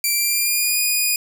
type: tone with pitch glide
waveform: 5% pulse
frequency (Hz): 2349 to 2464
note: D7 to D#7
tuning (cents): 0 to -17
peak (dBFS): -8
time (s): 0.04-1.16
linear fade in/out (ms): 2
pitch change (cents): +83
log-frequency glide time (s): 0.15-0.79
effects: none